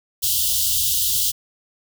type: band-stop noise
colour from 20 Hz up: white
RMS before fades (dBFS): -20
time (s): 0.22-1.32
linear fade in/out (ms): 20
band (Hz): 130 to 2900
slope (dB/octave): 96
effects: none